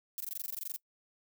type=noise bursts; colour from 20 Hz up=violet; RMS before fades=-38 dBFS; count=14; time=0.18-0.762 s; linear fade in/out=0 ms; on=23 ms; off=20 ms; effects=noise-tail reverb RT60 0.1 s tail -23 dB re dry